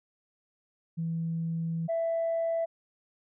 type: tone pair in turn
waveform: sine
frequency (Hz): 164.81 / 662.7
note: E3 / E5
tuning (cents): 0 / +9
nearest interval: 2 octaves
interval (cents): 2409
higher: second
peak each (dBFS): -28 / -25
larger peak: second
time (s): 0.97-1.88 / 1.88-2.66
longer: first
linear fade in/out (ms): 20
effects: tanh soft clip ceiling -23 dBFS